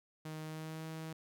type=tone with pitch glide; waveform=sawtooth; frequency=156.4 to 159.78 Hz; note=D#3 to D#3; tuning=+9 to +46 cents; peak=-38 dBFS; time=0.25-1.13 s; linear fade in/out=5 ms; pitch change=+37 cents; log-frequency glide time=0.46-0.86 s; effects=none